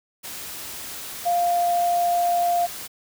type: tone in noise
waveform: sine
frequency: 698.5 Hz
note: F5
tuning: in tune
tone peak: -18 dBFS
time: 1.25-2.67 s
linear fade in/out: 20 ms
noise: white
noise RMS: -35 dBFS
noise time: 0.23-2.88 s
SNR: +14 dB
effects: none